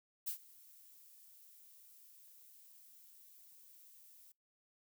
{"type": "noise with ADSR envelope", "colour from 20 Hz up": "violet", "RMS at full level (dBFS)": -38, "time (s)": [0.26, 4.32], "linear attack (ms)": 18, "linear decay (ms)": 96, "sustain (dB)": -23, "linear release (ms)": 4, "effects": ["noise-tail reverb RT60 0.2 s tail -25 dB re dry"]}